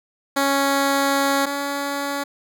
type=tone pair in turn; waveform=10% pulse; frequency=277.2 / 282 Hz; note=C#4 / C#4; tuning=0 / +30 cents; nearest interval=unison; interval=30 cents; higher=second; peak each=-9 / -15 dBFS; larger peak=first; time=0.36-1.46 / 1.46-2.24 s; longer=first; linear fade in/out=10 ms; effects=none